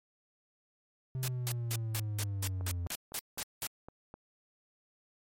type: linear sweep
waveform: triangle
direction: down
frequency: 130.9 to 85 Hz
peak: -31 dBFS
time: 1.15-2.87 s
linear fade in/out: 0 ms
type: noise bursts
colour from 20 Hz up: white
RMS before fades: -36 dBFS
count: 11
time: 1.23-3.669 s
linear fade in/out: 0 ms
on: 49 ms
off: 190 ms
type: click train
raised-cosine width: 1 ms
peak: -32 dBFS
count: 7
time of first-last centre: 2.61-4.141 s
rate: 3.92 Hz
effects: MP3 64 kbps